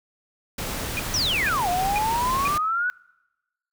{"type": "noise", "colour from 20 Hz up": "pink", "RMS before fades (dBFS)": -30, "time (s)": [0.58, 2.58], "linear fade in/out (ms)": 5}
{"type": "tone bursts", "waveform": "sine", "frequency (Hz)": 2440, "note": "D#7", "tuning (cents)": -34, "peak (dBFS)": -24, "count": 4, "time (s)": [0.97, 2.476], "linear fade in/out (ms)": 0, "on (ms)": 24, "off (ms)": 470}
{"type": "exponential two-way sweep", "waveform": "sine", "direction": "down then up", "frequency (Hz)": [6060, 698.5, 1499], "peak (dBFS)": -21, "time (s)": [1.14, 2.9], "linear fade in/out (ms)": 0, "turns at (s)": 1.69}
{"effects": ["noise-tail reverb RT60 1.0 s tail -25 dB re dry"]}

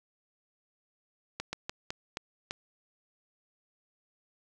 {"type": "slowing click train", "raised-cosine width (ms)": 0.2, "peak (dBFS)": -17, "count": 6, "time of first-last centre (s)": [1.4, 2.509], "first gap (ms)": 130, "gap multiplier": 1.27, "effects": []}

